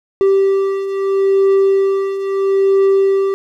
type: beating tone pair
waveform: triangle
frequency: 389.6 / 390.36 Hz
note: G4 / G4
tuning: -11 / -7 cents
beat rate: 0.76 Hz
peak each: -16 / -10 dBFS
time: 0.21-3.34 s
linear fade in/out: 0 ms
effects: none